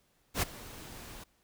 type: noise with ADSR envelope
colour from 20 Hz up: pink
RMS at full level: -27 dBFS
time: 0.34-1.24 s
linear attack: 84 ms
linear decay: 16 ms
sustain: -20 dB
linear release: 7 ms
effects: pink hiss -71 dBFS RMS until 1.43 s